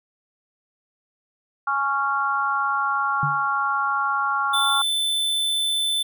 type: chord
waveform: sine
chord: Db major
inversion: second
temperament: just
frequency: 831.5 / 1108.7 / 1385.9 Hz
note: Ab5 / Db6 / F6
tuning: +2 / 0 / -14 cents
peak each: -27 / -24 / -23 dBFS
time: 1.67-4.82 s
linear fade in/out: 5 ms
type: tone with exponential decay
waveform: sine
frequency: 145.2 Hz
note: D3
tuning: 19 cents flat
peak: -20 dBFS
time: 3.23-3.48 s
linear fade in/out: 2 ms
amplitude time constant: 54 ms
type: tone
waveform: square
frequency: 3525 Hz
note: A7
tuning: 2 cents sharp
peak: -21 dBFS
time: 4.53-6.03 s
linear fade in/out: 10 ms
effects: none